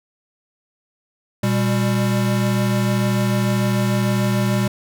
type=tone pair together; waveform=square; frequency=120.57 / 198.7 Hz; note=B2 / G3; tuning=-41 / +24 cents; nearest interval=major sixth; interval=865 cents; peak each=-20 dBFS; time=1.43-4.68 s; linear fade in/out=5 ms; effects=none